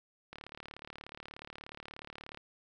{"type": "click train", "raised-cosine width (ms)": 0.3, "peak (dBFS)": -29, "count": 76, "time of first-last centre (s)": [0.33, 2.374], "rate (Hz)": 36.7, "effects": []}